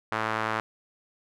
sawtooth tone with band-pass filter, 110 Hz, A2, in tune, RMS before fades -29 dBFS, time 0.12-0.6 s, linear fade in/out 0 ms, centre 1300 Hz, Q 1.6, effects none

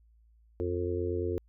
harmonic tone, 88.8 Hz, F2, 29 cents sharp, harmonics 1 / 3 / 4 / 5 / 6, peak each -34 / -40 / -33 / -34 / -44 dBFS, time 0.6-1.38 s, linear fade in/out 0 ms, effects added 56 Hz sine -59 dBFS peak until 1.48 s

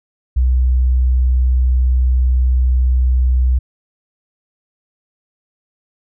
sine tone, 63 Hz, B1, 35 cents sharp, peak -10 dBFS, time 0.36-3.59 s, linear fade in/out 10 ms, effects none

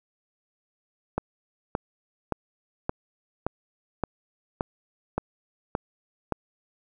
click train, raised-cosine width 1 ms, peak -11 dBFS, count 10, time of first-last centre 1.18-6.323 s, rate 1.75 Hz, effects none

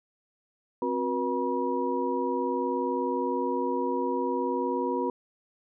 sine tone cluster, 264 / 364.5 / 484 / 963 Hz, C4 / F#4 / B4 / B5, +16 / -26 / -35 / -44 cents, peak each -31 dBFS, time 0.82-5.1 s, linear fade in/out 2 ms, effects none

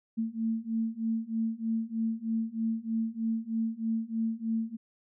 sine beating tone pair, 223.3 / 226.5 Hz, A3 / A#3, +26 / -50 cents, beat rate 3.2 Hz, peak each -32 / -31 dBFS, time 0.17-4.77 s, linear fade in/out 20 ms, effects none

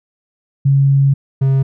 sine / triangle tone pair in turn, 138.1 / 134.79 Hz, C#3 / C#3, -6 / -48 cents, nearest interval unison, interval 42 cents, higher first, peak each -8 dBFS, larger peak neither, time 0.65-1.14 / 1.41-1.63 s, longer first, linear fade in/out 10 ms, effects none

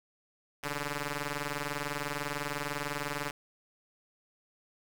5% pulse ring-modulated tone, 146 Hz, D3, 10 cents flat, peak -19 dBFS, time 0.63-3.31 s, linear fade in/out 5 ms, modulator 720 Hz, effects none

